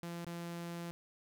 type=tone with dropouts; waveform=sawtooth; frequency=171 Hz; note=F3; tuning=36 cents flat; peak=-37 dBFS; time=0.03-0.91 s; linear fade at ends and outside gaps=0 ms; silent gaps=0.247-0.267 s; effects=none